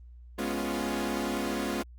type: chord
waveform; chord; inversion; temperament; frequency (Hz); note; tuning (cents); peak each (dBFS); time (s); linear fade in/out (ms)
sawtooth; C# dominant seventh; second; equal; 207.7 / 246.9 / 277.2 / 349.2; G#3 / B3 / C#4 / E#4; 0 / 0 / 0 / 0; -31; 0.38-1.83; 10
effects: added 60 Hz sine -46 dBFS peak until 1.98 s + Opus 24 kbps